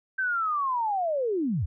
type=linear sweep; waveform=sine; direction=down; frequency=1568 to 65.41 Hz; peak=-24 dBFS; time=0.18-1.66 s; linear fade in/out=10 ms; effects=none